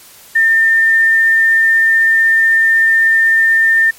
sine tone with quantisation, 1804 Hz, A6, 43 cents sharp, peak -7 dBFS, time 0.35-3.91 s, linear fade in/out 10 ms, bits 6, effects white hiss -40 dBFS RMS until 3.98 s + MP3 64 kbps

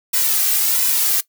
blue noise with flanger, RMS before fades -17 dBFS, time 0.13-1.21 s, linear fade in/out 10 ms, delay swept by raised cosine 2 to 2.56 ms, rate 1.4 Hz, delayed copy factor +0.9, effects noise-tail reverb RT60 0.1 s tail -18 dB re dry

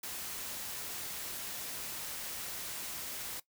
white noise, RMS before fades -41 dBFS, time 0.03-3.4 s, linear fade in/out 5 ms, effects noise-tail reverb RT60 0.1 s tail -18 dB re dry

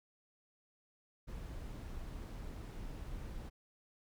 brown noise, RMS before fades -45 dBFS, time 1.27-3.5 s, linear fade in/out 20 ms, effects none

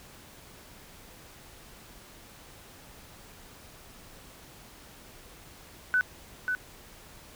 sine tone with echo, 1498 Hz, F#6, 21 cents sharp, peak -21 dBFS, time 5.94-6.01 s, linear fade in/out 0 ms, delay 540 ms, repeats 1, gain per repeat -5 dB, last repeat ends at 6.55 s, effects pink hiss -51 dBFS RMS until 7.35 s

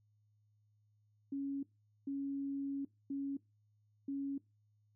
sine tone bursts at uneven times, 277.2 Hz, C#4, in tune, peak -36 dBFS, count 4, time 1.32-1.63 / 2.07-2.85 / 3.1-3.37 / 4.08-4.38 s, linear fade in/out 5 ms, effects noise-tail reverb RT60 0.2 s tail -19 dB re dry + added 105 Hz sine -70 dBFS peak until 4.95 s

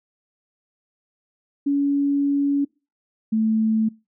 sine tone pair in turn, 282.4 / 220 Hz, C#4 / A3, +32 / 0 cents, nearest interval major third, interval 432 cents, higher first, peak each -17 dBFS, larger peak neither, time 1.66-2.65 / 3.32-3.89 s, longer first, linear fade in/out 10 ms, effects noise-tail reverb RT60 0.3 s tail -25 dB re dry

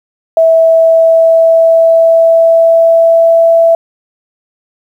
sine tone with pitch glide, 653 to 664 Hz, E5 to E5, -17 to +12 cents, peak -3 dBFS, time 0.37-3.75 s, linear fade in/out 2 ms, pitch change +29 cents, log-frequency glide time 0.49-3.51 s, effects 7-bit

